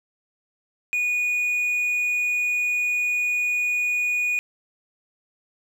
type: tone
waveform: triangle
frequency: 2460 Hz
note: D#7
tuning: 20 cents flat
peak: -19 dBFS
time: 0.93-4.39 s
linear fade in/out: 0 ms
effects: none